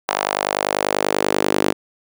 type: tone with high-pass filter sweep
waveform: sawtooth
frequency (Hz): 50.2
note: G1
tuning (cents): +42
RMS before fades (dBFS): -20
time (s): 0.08-1.73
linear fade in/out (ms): 10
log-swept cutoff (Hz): 790 to 330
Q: 1.7
effects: none